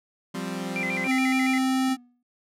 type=chord; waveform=sawtooth; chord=F suspended second; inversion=none; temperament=equal; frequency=174.61 / 196 / 261.6 Hz; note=F3 / G3 / C4; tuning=0 / 0 / 0 cents; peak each=-30 / -29 / -30 dBFS; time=0.34-1.08 s; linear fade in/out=10 ms
type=tone with vibrato; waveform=sine; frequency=2200 Hz; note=C#7; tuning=14 cents flat; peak=-27 dBFS; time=0.76-1.58 s; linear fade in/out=0 ms; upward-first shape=square; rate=7.1 Hz; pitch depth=130 cents each way
type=tone; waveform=square; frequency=261.6 Hz; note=C4; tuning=in tune; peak=-22 dBFS; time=1.05-1.97 s; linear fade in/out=50 ms
type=tone with exponential decay; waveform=triangle; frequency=244.4 Hz; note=B3; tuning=18 cents flat; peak=-32 dBFS; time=1.88-2.23 s; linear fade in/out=5 ms; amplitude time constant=75 ms
effects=low-pass 12000 Hz 12 dB/octave